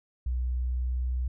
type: tone with pitch glide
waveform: sine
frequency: 62 to 62.58 Hz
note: B1 to B1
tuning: +7 to +24 cents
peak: -26 dBFS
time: 0.26-1.28 s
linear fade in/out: 5 ms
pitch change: +17 cents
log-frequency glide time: 0.44-1.17 s
effects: none